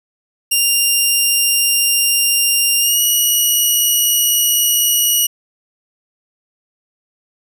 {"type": "tone with pitch glide", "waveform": "10% pulse", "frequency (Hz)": [2794, 2909], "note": ["F7", "F#7"], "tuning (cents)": [0, -30], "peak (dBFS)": -4, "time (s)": [0.51, 5.27], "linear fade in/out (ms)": 10, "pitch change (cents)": 70, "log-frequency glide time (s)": [2.79, 3.01], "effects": []}